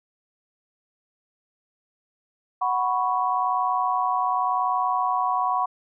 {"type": "chord", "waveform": "sine", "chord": "F# suspended fourth", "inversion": "none", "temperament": "equal", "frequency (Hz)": [740, 987.8, 1108.7], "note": ["F#5", "B5", "C#6"], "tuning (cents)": [0, 0, 0], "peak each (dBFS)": -25, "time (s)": [2.61, 5.66], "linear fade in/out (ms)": 10, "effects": []}